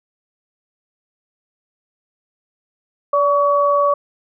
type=tone pair together; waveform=sine; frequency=576 / 1130.2 Hz; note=D5 / C#6; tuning=-34 / +33 cents; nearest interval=octave; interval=1167 cents; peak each=-15 dBFS; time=3.13-3.94 s; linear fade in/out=5 ms; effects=none